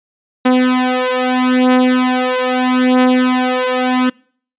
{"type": "beating tone pair", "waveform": "sawtooth", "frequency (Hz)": [253.1, 253.88], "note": ["B3", "B3"], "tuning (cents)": [43, 48], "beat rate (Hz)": 0.78, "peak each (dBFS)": -10, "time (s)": [0.45, 4.1], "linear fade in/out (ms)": 10, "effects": ["noise-tail reverb RT60 0.5 s tail -25 dB re dry", "resampled to 8000 Hz"]}